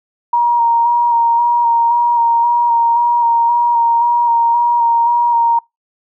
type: tone with vibrato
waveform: sine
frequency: 942 Hz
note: A#5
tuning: 18 cents sharp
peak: -9 dBFS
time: 0.33-5.59 s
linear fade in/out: 5 ms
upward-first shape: square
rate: 1.9 Hz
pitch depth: 17 cents each way
effects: noise-tail reverb RT60 0.2 s tail -26 dB re dry